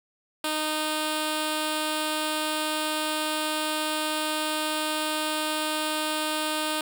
5% pulse tone with notch filter, 308.3 Hz, D#4, 16 cents flat, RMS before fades -28 dBFS, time 0.44-6.81 s, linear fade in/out 2 ms, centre 2000 Hz, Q 2, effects none

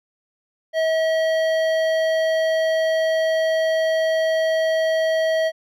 sine tone with hard clipping, 642 Hz, E5, 46 cents flat, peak -19 dBFS, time 0.73-5.52 s, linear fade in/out 50 ms, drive 12 dB, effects none

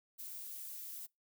violet noise with amplitude modulation, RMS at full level -45 dBFS, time 0.18-1.07 s, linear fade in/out 20 ms, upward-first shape sine, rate 251 Hz, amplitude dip 30%, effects noise-tail reverb RT60 0.2 s tail -25 dB re dry

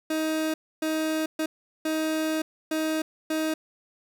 30% pulse tone bursts at uneven times, 314.5 Hz, D#4, 19 cents sharp, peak -22 dBFS, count 6, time 0.1-0.54 / 0.82-1.26 / 1.39-1.46 / 1.85-2.42 / 2.71-3.02 / 3.3-3.54 s, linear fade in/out 5 ms, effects none

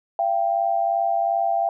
sine tone pair together, 681.3 / 784 Hz, F5 / G5, -43 / 0 cents, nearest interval major second, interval 243 cents, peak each -21 / -22 dBFS, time 0.19-1.69 s, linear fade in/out 2 ms, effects none

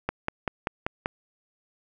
click train, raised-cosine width 0.5 ms, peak -11 dBFS, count 6, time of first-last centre 0.09-1.059 s, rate 5.16 Hz, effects none

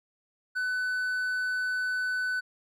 triangle tone with hard clipping, 1500 Hz, F#6, 23 cents sharp, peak -28 dBFS, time 0.55-2.41 s, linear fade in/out 20 ms, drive 6 dB, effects none

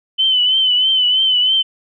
sine tone with vibrato, 3037 Hz, F#7, 44 cents sharp, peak -11 dBFS, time 0.18-1.63 s, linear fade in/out 20 ms, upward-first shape triangle, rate 3.1 Hz, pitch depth 61 cents each way, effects none

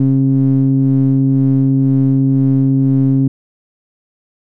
triangle ring-modulated tone, 67 Hz, C2, 42 cents sharp, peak -4 dBFS, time 0-3.28 s, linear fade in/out 5 ms, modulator 202 Hz, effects none

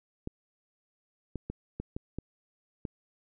clicks, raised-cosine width 3 ms, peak -22 dBFS, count 7, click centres 0.274 / 1.357 / 1.5 / 1.8 / 1.965 / 2.186 / 2.852 s, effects none

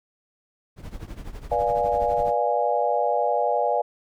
brown noise with tremolo, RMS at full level -33 dBFS, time 0.76-2.35 s, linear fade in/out 50 ms, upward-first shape triangle, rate 12 Hz, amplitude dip 85%
sine chord, B diminished seventh, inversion none, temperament equal with one note detuned, 487.6 / 587.3 / 698.5 / 830.6 Hz, B4 / D5 / F5 / Ab5, -22 / 0 / 0 / 0 cents, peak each -26 / -25 / -25 / -25 dBFS, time 1.51-3.82 s, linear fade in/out 10 ms
effects none

